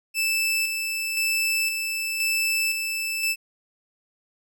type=tone with tremolo; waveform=sawtooth; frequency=2637 Hz; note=E7; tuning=in tune; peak=-18 dBFS; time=0.14-3.36 s; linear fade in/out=50 ms; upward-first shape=square; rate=0.97 Hz; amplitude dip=40%; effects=none